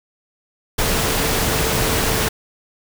sine tone in noise, 445.8 Hz, A4, 23 cents sharp, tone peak -28 dBFS, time 0.78-2.29 s, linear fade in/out 10 ms, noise pink, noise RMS -19 dBFS, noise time 0.78-2.29 s, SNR -12 dB, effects none

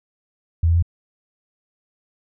sine tone with pitch steps, 82.8 / 84 / 85.9 Hz, E2 / E2 / F2, +8 / +33 / -28 cents, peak -13 dBFS, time 0.63-0.825 s, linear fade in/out 5 ms, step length 65 ms, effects none

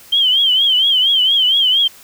sine tone with vibrato, 3137 Hz, G7, 1 cent sharp, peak -10 dBFS, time 0.12-1.88 s, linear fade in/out 10 ms, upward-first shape triangle, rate 4.3 Hz, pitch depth 120 cents each way, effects white hiss -42 dBFS RMS until 2.03 s

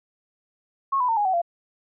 sine tone with pitch steps, 1091 / 994.7 / 906.9 / 826.8 / 753.8 / 687.3 Hz, C#6 / B5 / A#5 / G#5 / F#5 / F5, -28 / +12 / -48 / -8 / +32 / -28 cents, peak -19 dBFS, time 0.92-1.418 s, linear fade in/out 10 ms, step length 83 ms, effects none

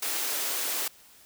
white high-pass noise, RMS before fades -30 dBFS, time 0.02-0.88 s, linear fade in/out 5 ms, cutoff 270 Hz, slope 48 dB/octave, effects white hiss -55 dBFS RMS until 1.25 s

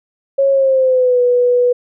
sine tone with pitch glide, 548 to 491 Hz, C#5 to B4, -20 to -10 cents, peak -9 dBFS, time 0.38-1.73 s, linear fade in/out 10 ms, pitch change -190 cents, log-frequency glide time 0.51-1.21 s, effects none

